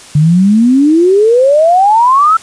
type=exponential sweep; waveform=sine; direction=up; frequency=144.6 to 1347 Hz; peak=-4 dBFS; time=0.15-2.37 s; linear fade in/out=5 ms; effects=white hiss -34 dBFS RMS until 2.42 s + resampled to 22050 Hz